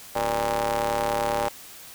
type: ring-modulated tone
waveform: sawtooth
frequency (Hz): 110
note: A2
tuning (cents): 0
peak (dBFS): -16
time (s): 0.15-1.49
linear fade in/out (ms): 10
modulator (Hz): 697
effects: white hiss -44 dBFS RMS until 1.94 s